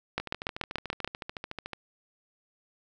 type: two click trains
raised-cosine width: 0.3 ms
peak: -20 / -12 dBFS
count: 22 / 7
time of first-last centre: 0.2-1.733 / 0.18-1.046 s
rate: 13.7 / 6.93 Hz
effects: none